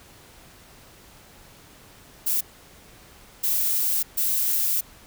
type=noise bursts at uneven times; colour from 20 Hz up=violet; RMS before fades=-23 dBFS; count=3; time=2.26-2.41 / 3.43-4.03 / 4.17-4.81 s; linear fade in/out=10 ms; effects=pink hiss -50 dBFS RMS until 5.06 s